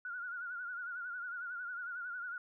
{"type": "tone with vibrato", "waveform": "sine", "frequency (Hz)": 1440, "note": "F#6", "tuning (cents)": -47, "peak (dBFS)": -39, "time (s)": [0.05, 2.38], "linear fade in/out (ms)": 2, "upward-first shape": "sine", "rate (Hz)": 11, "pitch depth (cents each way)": 71, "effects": []}